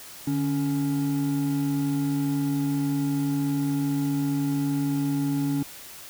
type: tone pair together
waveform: triangle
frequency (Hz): 146.96 / 280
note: D3 / C#4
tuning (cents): +2 / +18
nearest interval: major seventh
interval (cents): 1116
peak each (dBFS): -26 / -22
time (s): 0.27-5.63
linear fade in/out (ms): 5
effects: white hiss -43 dBFS RMS until 6.09 s